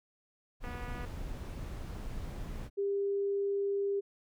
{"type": "noise", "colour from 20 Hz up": "brown", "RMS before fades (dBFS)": -40, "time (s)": [0.6, 2.7], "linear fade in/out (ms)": 50}
{"type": "click train", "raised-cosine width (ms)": 0.5, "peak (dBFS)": -32, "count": 101, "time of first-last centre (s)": [0.64, 1.05], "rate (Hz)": 244}
{"type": "tone", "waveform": "sine", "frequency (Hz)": 399.2, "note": "G4", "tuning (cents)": 32, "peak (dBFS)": -29, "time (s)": [2.77, 4.01], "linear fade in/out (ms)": 20}
{"effects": []}